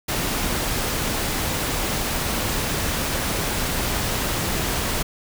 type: noise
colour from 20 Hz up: pink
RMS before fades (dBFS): -24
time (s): 0.08-5.03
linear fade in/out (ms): 10
effects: none